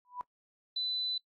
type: tone with exponential growth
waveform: sine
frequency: 987.8 Hz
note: B5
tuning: in tune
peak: -32 dBFS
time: 0.05-0.21 s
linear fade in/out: 0 ms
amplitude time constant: 34 ms
type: tone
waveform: sine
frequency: 4000 Hz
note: B7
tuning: 21 cents sharp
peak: -31 dBFS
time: 0.76-1.18 s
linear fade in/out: 5 ms
effects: noise-tail reverb RT60 0.1 s tail -23 dB re dry + AAC 32 kbps